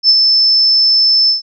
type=tone with ADSR envelope; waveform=sine; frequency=5274 Hz; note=E8; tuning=in tune; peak=-3 dBFS; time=0.03-1.42 s; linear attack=61 ms; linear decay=41 ms; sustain=-4 dB; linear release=130 ms; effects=none